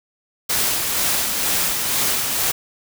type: noise with tremolo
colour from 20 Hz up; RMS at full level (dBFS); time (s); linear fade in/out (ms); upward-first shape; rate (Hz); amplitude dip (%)
white; -19; 0.49-2.52; 10; sine; 2.1; 35
effects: none